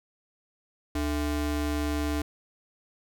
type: ring-modulated tone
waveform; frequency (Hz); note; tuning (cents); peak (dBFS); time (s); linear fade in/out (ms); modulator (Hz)
square; 184.5; F#3; -5; -24; 0.95-2.22; 5; 112
effects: none